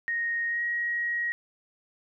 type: tone with pitch glide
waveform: sine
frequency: 1864.7 to 1894 Hz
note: A#6 to A#6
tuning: 0 to +27 cents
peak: -26 dBFS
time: 0.08-1.32 s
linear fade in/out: 0 ms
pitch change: +27 cents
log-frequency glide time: 0.48-0.62 s
effects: none